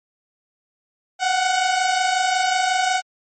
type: tone pair together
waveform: sawtooth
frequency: 724.5 / 750 Hz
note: F#5 / F#5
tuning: -37 / +23 cents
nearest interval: minor second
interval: 60 cents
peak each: -19 / -15 dBFS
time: 1.19-3.02 s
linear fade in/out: 50 ms
effects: MP3 32 kbps